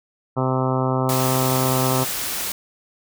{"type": "harmonic tone", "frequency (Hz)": 130, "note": "C3", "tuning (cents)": -11, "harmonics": [1, 2, 3, 4, 5, 6, 7, 8, 9, 10], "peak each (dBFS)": [-22, -25, -27, -28, -29, -30, -30, -31, -32, -32], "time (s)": [0.36, 2.05], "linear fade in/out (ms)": 20}
{"type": "noise", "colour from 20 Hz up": "white", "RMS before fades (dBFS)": -26, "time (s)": [1.09, 2.52], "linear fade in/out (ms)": 2}
{"effects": []}